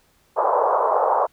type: band-pass noise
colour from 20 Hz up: white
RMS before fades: -19 dBFS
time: 0.36-1.27 s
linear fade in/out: 20 ms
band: 450 to 1100 Hz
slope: 48 dB/octave
effects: pink hiss -61 dBFS RMS until 1.32 s